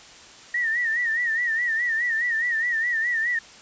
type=tone with vibrato; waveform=sine; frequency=1864.7 Hz; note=A#6; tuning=in tune; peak=-21 dBFS; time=0.54-3.39 s; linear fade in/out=5 ms; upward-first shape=sine; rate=4.8 Hz; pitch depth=92 cents each way; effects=white hiss -46 dBFS RMS until 3.61 s + resampled to 16000 Hz